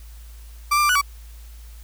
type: tone with pitch steps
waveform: 35% pulse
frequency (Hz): 1172 / 1191 / 1179 / 1476 / 1140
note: D6 / D6 / D6 / F#6 / C#6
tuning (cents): -4 / +24 / +6 / -5 / +48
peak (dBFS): -14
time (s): 0.71-1.015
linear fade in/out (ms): 10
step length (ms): 61
effects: added 56 Hz sine -38 dBFS peak until 1.83 s + white hiss -52 dBFS RMS until 1.83 s